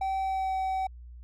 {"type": "tone with pitch glide", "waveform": "triangle", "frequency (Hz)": [770, 761.2], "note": ["G5", "F#5"], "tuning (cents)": [-31, 49], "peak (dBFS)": -25, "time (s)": [0.01, 0.87], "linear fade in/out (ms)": 5, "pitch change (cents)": -20, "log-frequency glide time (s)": [0.19, 0.55], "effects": ["added 60 Hz sine -43 dBFS peak until 1.23 s"]}